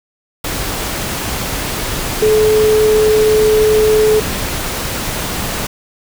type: tone in noise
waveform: sine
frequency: 430.4 Hz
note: A4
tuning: 38 cents flat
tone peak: -8 dBFS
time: 2.22-4.2 s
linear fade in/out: 5 ms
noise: pink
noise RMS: -20 dBFS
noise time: 0.44-5.67 s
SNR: +9 dB
effects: none